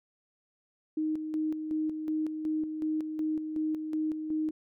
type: tone with tremolo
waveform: sine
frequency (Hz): 311.1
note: D#4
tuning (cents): 0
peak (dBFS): -27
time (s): 0.97-4.51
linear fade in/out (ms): 5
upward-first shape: square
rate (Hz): 2.7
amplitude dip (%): 50
effects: none